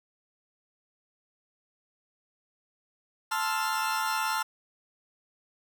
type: chord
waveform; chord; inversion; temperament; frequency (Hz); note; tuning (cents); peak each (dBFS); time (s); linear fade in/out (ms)
40% pulse; F major seventh; first; equal; 880 / 1046.5 / 1318.5 / 1396.9; A5 / C6 / E6 / F6; 0 / 0 / 0 / 0; -30 / -34 / -34 / -31; 3.31-4.43; 10
effects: none